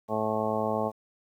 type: harmonic tone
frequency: 108.8 Hz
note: A2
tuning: 19 cents flat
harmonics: 1 / 2 / 3 / 4 / 5 / 6 / 7 / 8 / 10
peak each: -39 / -33 / -40 / -33 / -33 / -32 / -36 / -34 / -36 dBFS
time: 0.08-0.92 s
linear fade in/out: 50 ms
effects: 10-bit